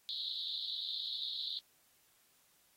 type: band-pass noise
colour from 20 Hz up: white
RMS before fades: -40 dBFS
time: 0.09-1.59 s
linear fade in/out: 0 ms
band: 3500 to 4200 Hz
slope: 96 dB/octave
effects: white hiss -70 dBFS RMS until 2.76 s + AAC 48 kbps